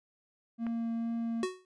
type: tone with vibrato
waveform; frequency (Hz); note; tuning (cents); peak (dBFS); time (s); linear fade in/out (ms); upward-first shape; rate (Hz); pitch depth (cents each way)
triangle; 230.5; A#3; -19; -29; 0.58-1.46; 50; triangle; 2.2; 8
type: click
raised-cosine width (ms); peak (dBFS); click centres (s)
0.5; -28; 0.667
type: tone with exponential decay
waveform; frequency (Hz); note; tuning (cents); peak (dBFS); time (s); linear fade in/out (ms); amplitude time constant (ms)
square; 370; F#4; 0; -27; 1.43-1.65; 1; 47
effects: resampled to 22050 Hz